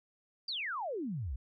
sine exponential sweep, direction down, 4859 to 54.9 Hz, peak -34 dBFS, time 0.48-1.36 s, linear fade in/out 5 ms, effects MP3 64 kbps

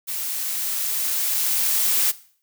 blue noise with level ramp, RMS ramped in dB -28 to -19 dBFS, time 0.07-2.12 s, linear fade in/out 20 ms, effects noise-tail reverb RT60 0.5 s tail -18 dB re dry

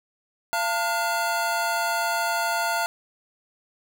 square tone cluster, 685 / 898 / 1426 Hz, F5 / A5 / F6, -34 / +35 / +36 cents, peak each -28 dBFS, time 0.53-2.86 s, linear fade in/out 0 ms, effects none

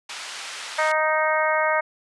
pink band-pass noise, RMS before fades -35 dBFS, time 0.09-0.92 s, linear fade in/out 5 ms, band 1300 to 6900 Hz, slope 12 dB/octave
harmonic tone, 311.1 Hz, D#4, in tune, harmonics 2 / 3 / 4 / 5 / 6 / 7, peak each -23 / -25 / -26 / -27 / -28 / -28 dBFS, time 0.78-1.81 s, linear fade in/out 10 ms
effects resampled to 24000 Hz

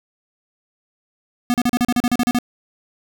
square tone bursts, 243.5 Hz, B3, 24 cents flat, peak -15 dBFS, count 12, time 1.5-2.387 s, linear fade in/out 0 ms, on 40 ms, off 37 ms, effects none

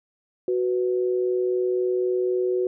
sine tone pair together, 370 / 493.9 Hz, F#4 / B4, 0 / 0 cents, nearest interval perfect fourth, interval 500 cents, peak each -21 / -28 dBFS, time 0.48-2.67 s, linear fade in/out 2 ms, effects none

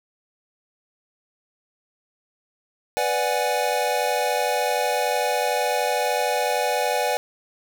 square chord, G# half-diminished seventh, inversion first, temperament equal, 493.9 / 587.3 / 740 / 830.6 Hz, B4 / D5 / F#5 / G#5, 0 / 0 / 0 / 0 cents, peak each -27 dBFS, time 2.97-7.17 s, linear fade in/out 0 ms, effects none

